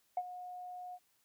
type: tone with ADSR envelope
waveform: sine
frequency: 723 Hz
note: F#5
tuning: 40 cents flat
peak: -29 dBFS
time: 0.17-0.99 s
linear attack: 3 ms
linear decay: 48 ms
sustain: -14 dB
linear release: 50 ms
effects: tanh soft clip ceiling -25 dBFS + white hiss -74 dBFS RMS until 1.24 s